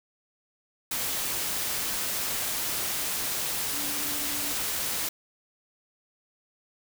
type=tone in noise; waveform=sine; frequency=290 Hz; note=D4; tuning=22 cents flat; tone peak=-41 dBFS; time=3.73-4.53 s; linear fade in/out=5 ms; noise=white; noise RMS=-30 dBFS; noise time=0.91-5.09 s; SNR=-14 dB; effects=none